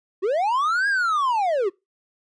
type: linear two-way sweep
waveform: triangle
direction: up then down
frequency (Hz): 348.6 to 1663 to 348.6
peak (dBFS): -17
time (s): 0.22-1.7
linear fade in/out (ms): 20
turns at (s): 0.88
effects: noise-tail reverb RT60 0.2 s tail -22 dB re dry + resampled to 22050 Hz